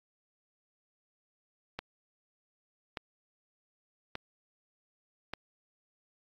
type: click train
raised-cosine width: 0.3 ms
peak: -20 dBFS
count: 4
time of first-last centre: 1.79-5.336 s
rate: 0.846 Hz
effects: AAC 48 kbps